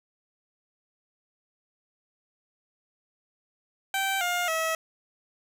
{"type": "tone with pitch steps", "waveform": "15% pulse", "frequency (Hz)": [777, 708.4, 645.9], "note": ["G5", "F5", "E5"], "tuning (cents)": [-16, 24, -35], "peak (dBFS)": -19, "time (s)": [3.94, 4.75], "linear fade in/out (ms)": 2, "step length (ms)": 270, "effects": []}